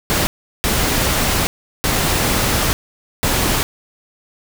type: noise bursts at uneven times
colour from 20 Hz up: pink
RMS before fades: -17 dBFS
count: 4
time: 0.1-0.27 / 0.64-1.47 / 1.84-2.73 / 3.23-3.63 s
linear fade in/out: 0 ms
effects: none